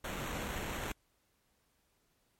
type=noise with sample-and-hold; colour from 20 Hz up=pink; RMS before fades=-39 dBFS; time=0.04-0.92 s; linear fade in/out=5 ms; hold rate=4900 Hz; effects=pink hiss -75 dBFS RMS until 2.39 s + MP3 64 kbps